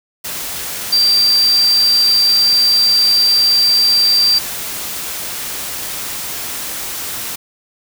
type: tone in noise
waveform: sine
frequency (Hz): 4699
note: D8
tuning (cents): 0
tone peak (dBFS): -9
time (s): 0.92-4.39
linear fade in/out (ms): 10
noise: white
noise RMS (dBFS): -24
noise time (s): 0.24-7.36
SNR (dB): +12
effects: none